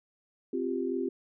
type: chord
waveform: sine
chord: C suspended fourth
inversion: none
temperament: just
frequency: 261.6 / 348.8 / 392.4 Hz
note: C4 / F4 / G4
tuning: 0 / -2 / +2 cents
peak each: -33 dBFS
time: 0.53-1.09 s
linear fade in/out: 5 ms
effects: none